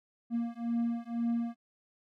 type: beating tone pair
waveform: triangle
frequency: 233.1 / 235.1 Hz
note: A#3 / A#3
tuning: 0 / +15 cents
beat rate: 2 Hz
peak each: -31 dBFS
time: 0.3-1.56 s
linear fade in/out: 50 ms
effects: none